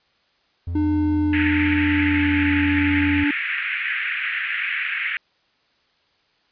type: tone with vibrato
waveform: triangle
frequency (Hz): 85.7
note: F2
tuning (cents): -32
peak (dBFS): -22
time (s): 0.67-3.24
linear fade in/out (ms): 5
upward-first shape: sine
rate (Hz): 1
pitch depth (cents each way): 13
type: tone with pitch glide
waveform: triangle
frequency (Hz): 301.7 to 289.9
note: D4 to D4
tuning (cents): +47 to -22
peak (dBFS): -16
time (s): 0.75-3.31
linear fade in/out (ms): 5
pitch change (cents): -69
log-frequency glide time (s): 1.11-2.51
type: band-pass noise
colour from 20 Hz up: pink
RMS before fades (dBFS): -25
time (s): 1.33-5.17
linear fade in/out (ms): 2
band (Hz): 1600 to 2600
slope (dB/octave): 48
effects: white hiss -63 dBFS RMS until 6.51 s + resampled to 11025 Hz